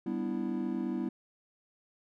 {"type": "chord", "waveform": "triangle", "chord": "E minor seventh", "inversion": "first", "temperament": "equal with one note detuned", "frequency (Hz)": [196, 246.9, 294.9, 329.6], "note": ["G3", "B3", "D4", "E4"], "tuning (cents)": [0, 0, 7, 0], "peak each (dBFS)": [-35, -33, -38, -34], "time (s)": [0.06, 1.09], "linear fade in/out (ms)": 5, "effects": []}